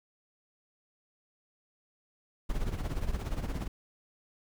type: noise with tremolo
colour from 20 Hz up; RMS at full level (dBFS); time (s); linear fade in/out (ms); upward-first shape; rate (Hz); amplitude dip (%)
brown; -30; 2.49-3.68; 10; sine; 17; 70
effects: none